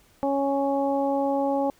harmonic tone, 277.2 Hz, C#4, in tune, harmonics 1 / 2 / 3 / 4, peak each -26 / -25 / -27 / -40 dBFS, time 0.23-1.7 s, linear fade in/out 0 ms, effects pink hiss -59 dBFS RMS until 1.79 s

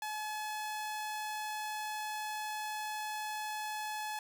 sawtooth tone, 854 Hz, G#5, 48 cents sharp, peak -33 dBFS, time 0.02-4.19 s, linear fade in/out 2 ms, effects none

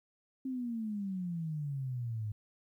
sine exponential sweep, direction down, 267.1 to 103.83 Hz, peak -34 dBFS, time 0.45-2.32 s, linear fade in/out 5 ms, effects 12-bit

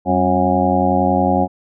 harmonic tone with a mistuned harmonic, 90.9 Hz, F#2, 30 cents flat, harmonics 1 / 2 / 3 / 4 / 6 / 7 / 8 / 9, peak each -24 / -19 / -20 / -24 / -21 / -25 / -19 / -20 dBFS, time 0.05-1.48 s, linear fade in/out 50 ms, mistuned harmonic 2, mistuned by +100 cents, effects none

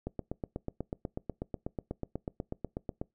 click train, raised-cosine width 2 ms, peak -21 dBFS, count 25, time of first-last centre 0.07-3.015 s, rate 8.15 Hz, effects noise-tail reverb RT60 0.2 s tail -24 dB re dry

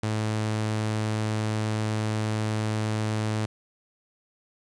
sawtooth tone, 108.3 Hz, A2, 27 cents flat, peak -21 dBFS, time 0.03-3.46 s, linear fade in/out 5 ms, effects resampled to 22050 Hz + 9-bit

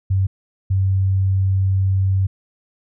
sine tone pair in turn, 95.8 / 95.8 Hz, G2 / G2, -39 / -39 cents, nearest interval unison, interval 0 cents, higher neither, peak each -14 dBFS, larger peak neither, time 0.1-0.27 / 0.7-2.27 s, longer second, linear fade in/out 10 ms, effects none

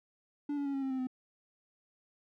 triangle tone with pitch steps, 290 / 284 / 278.2 / 272.5 / 266.9 / 261.4 / 256 Hz, D4 / C#4 / C#4 / C#4 / C4 / C4 / C4, -22 / +42 / +6 / -29 / +35 / -1 / -38 cents, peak -30 dBFS, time 0.49-1.071 s, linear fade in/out 5 ms, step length 83 ms, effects none

